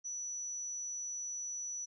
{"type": "tone", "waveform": "sine", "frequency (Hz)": 5920, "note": "F#8", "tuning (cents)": 0, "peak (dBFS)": -38, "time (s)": [0.04, 1.86], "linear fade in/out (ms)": 20, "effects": []}